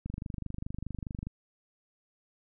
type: click train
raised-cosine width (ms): 5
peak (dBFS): -24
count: 31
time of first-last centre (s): 0.06-1.27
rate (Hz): 24.8
effects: none